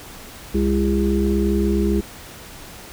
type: harmonic tone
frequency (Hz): 67.5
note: C#2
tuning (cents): -45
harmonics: 1 / 3 / 5 / 6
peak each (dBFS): -21 / -20 / -22 / -24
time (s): 0.54-2.01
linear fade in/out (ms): 10
effects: pink hiss -39 dBFS RMS until 2.92 s